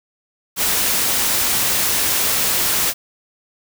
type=noise; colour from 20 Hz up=white; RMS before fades=-18 dBFS; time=0.56-2.94 s; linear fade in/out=50 ms; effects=none